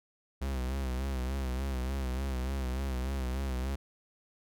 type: tone with vibrato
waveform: 45% pulse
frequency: 65.41 Hz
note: C2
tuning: in tune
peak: -31 dBFS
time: 0.41-3.76 s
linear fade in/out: 10 ms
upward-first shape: sine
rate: 3.4 Hz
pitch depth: 71 cents each way
effects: none